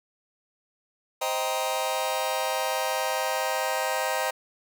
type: chord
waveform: sawtooth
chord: C minor seventh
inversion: none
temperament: just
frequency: 523.3 / 627.9 / 784.9 / 941.9 Hz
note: C5 / Eb5 / G5 / Bb5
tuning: 0 / +16 / +2 / +18 cents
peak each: -27 dBFS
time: 1.21-4.31 s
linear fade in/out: 10 ms
effects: none